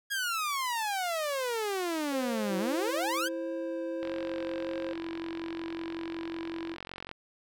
sawtooth exponential two-way sweep, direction down then up, 1661.2 to 185 to 1661.2 Hz, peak -26 dBFS, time 0.1-3.29 s, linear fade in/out 20 ms, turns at 2.58 s
triangle tone with vibrato, 528 Hz, C5, 16 cents sharp, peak -33 dBFS, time 2.12-4.93 s, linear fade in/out 5 ms, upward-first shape triangle, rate 1.6 Hz, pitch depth 13 cents each way
triangle tone, 331.2 Hz, E4, 8 cents sharp, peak -33 dBFS, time 2.48-6.77 s, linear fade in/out 50 ms
click train, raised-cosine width 0.3 ms, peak -24 dBFS, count 141, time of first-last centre 4.03-7.114 s, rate 45.4 Hz
effects none

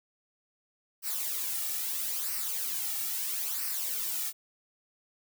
blue noise with flanger, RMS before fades -33 dBFS, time 1.02-4.33 s, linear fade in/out 50 ms, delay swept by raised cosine 0.28 to 1.98 ms, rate 0.76 Hz, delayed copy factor -0.65, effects none

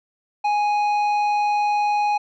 sine tone with tanh clipping, 830.6 Hz, G#5, in tune, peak -19 dBFS, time 0.44-2.18 s, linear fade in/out 10 ms, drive 9 dB, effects none

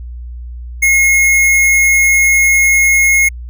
square tone, 2161 Hz, C#7, 45 cents flat, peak -8 dBFS, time 0.82-3.29 s, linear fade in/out 10 ms, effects added 60 Hz sine -24 dBFS peak until 3.49 s

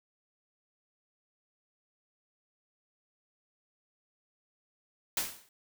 white noise with exponential decay, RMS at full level -28 dBFS, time 5.17-5.49 s, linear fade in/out 2 ms, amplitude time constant 69 ms, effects none

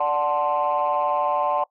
sine chord, D dominant seventh, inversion none, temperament equal, 587.3 / 740 / 880 / 1046.5 Hz, D5 / F#5 / A5 / C6, 0 / 0 / 0 / 0 cents, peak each -24 dBFS, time 0-1.64 s, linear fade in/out 5 ms, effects noise-tail reverb RT60 0.1 s tail -21 dB re dry + tanh soft clip ceiling -13 dBFS

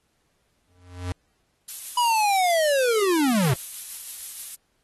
square tone with exponential growth, 89.6 Hz, F2, 45 cents sharp, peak -25 dBFS, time 0.68-1.12 s, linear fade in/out 0 ms, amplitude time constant 95 ms
violet noise with tremolo, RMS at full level -29 dBFS, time 1.68-4.55 s, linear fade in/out 5 ms, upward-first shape triangle, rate 6.3 Hz, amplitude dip 35%
square linear sweep, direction down, 987.8 to 118.1 Hz, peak -19 dBFS, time 1.97-3.54 s, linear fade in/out 5 ms
effects pink hiss -70 dBFS RMS until 4.83 s + AAC 32 kbps

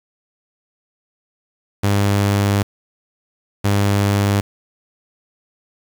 sawtooth tone pair in turn, 100.8 / 100.8 Hz, G2 / G2, +49 / +49 cents, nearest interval unison, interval 0 cents, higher neither, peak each -10 dBFS, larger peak neither, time 1.83-2.63 / 3.64-4.41 s, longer first, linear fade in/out 10 ms, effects 7-bit

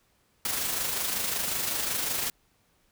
white noise with amplitude modulation, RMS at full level -28 dBFS, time 0.45-2.3 s, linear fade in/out 2 ms, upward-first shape sine, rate 25.4 Hz, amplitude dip 40%, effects pink hiss -68 dBFS RMS until 2.91 s

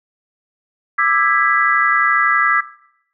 sine chord, E dominant seventh, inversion third, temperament just, 1186.7 / 1318.5 / 1648.1 / 1977.8 Hz, D6 / E6 / G#6 / B6, +18 / 0 / -14 / +2 cents, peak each -18 dBFS, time 0.98-2.61 s, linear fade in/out 10 ms, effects noise-tail reverb RT60 0.7 s tail -17 dB re dry

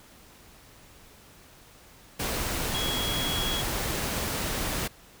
sine tone in noise, 3322 Hz, G#7, in tune, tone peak -30 dBFS, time 2.74-3.62 s, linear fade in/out 10 ms, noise pink, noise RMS -30 dBFS, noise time 2.19-4.88 s, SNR -3 dB, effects pink hiss -53 dBFS RMS until 5.2 s

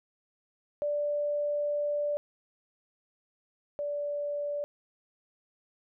sine tone pair in turn, 586 / 581.3 Hz, D5 / D5, -4 / -18 cents, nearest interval unison, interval 14 cents, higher first, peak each -27 / -30 dBFS, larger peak first, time 0.82-2.17 / 3.79-4.64 s, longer first, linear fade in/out 0 ms, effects none

